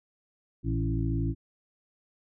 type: harmonic tone with a mistuned harmonic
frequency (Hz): 55.3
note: A1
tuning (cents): +9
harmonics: 1 / 2 / 3 / 5 / 6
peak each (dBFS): -31 / -29 / -34 / -34 / -36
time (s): 0.63-1.35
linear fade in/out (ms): 50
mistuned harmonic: 2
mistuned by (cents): +39
effects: none